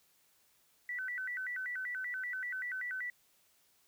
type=tone with vibrato; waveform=sine; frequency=1726 Hz; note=A6; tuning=34 cents flat; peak=-36 dBFS; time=0.89-3.1 s; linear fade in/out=2 ms; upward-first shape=square; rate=5.2 Hz; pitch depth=220 cents each way; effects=white hiss -70 dBFS RMS until 3.87 s